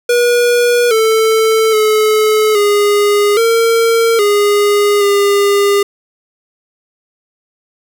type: tone with pitch steps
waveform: square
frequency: 482.4 / 442.5 / 430.6 / 411 / 458 / 410.7 / 403.6 Hz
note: B4 / A4 / A4 / G#4 / A#4 / G#4 / G#4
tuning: -41 / +10 / -37 / -18 / -31 / -19 / -49 cents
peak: -9 dBFS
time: 0.09-5.83 s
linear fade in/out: 5 ms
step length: 820 ms
effects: none